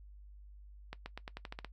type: accelerating click train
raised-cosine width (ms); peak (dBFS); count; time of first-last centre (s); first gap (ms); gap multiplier
0.3; -26; 9; 0.93-1.647; 130; 0.89
effects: noise-tail reverb RT60 0.1 s tail -18 dB re dry + added 50 Hz sine -51 dBFS peak until 1.72 s